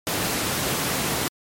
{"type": "high-pass noise", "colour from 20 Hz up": "pink", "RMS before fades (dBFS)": -25, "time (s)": [0.07, 1.28], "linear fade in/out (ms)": 0, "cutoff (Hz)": 110, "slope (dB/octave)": 12, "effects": ["MP3 64 kbps"]}